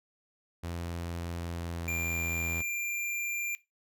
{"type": "tone with pitch glide", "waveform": "sawtooth", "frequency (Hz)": [85.4, 83.93], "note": ["F2", "E2"], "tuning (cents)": [-38, 32], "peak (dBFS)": -31, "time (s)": [0.63, 2.62], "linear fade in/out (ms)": 10, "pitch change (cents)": -30, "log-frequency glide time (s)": [1.34, 2.28]}
{"type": "tone", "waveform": "square", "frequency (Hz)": 2381, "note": "D7", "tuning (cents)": 23, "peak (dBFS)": -32, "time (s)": [1.88, 3.55], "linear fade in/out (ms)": 0}
{"effects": ["noise-tail reverb RT60 0.2 s tail -18 dB re dry"]}